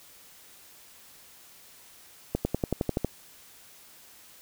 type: accelerating click train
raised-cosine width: 2 ms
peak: -12 dBFS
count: 9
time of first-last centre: 2.35-3.047 s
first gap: 100 ms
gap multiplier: 0.96
effects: white hiss -53 dBFS RMS until 4.41 s